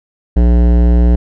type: tone with hard clipping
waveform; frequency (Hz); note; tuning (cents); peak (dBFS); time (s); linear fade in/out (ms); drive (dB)
sine; 59.5; A#1; +36; -8; 0.36-1.16; 10; 16
effects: none